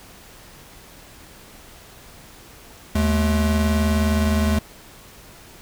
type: tone pair together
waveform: square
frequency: 77.78 / 213.7 Hz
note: D#2 / G#3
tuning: 0 / +50 cents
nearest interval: octave + perfect fourth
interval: 1750 cents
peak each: -20 / -21 dBFS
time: 2.95-4.59 s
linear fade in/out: 5 ms
effects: pink hiss -45 dBFS RMS until 5.61 s